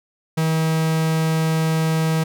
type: tone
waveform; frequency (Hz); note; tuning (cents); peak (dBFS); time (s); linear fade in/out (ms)
45% pulse; 160; D#3; +49; -17; 0.37-2.24; 10
effects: none